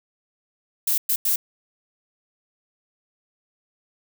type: noise bursts at uneven times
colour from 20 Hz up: violet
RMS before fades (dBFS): -21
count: 3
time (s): 0.87-0.98 / 1.09-1.16 / 1.25-1.36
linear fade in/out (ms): 5
effects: none